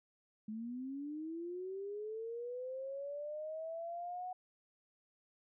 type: linear sweep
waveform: sine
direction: up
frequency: 211.2 to 740 Hz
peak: -40 dBFS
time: 0.48-4.33 s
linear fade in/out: 5 ms
effects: none